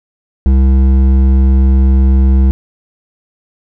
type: tone with hard clipping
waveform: triangle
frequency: 66 Hz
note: C2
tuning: 16 cents sharp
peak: -7 dBFS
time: 0.46-2.51 s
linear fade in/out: 0 ms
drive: 13 dB
effects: none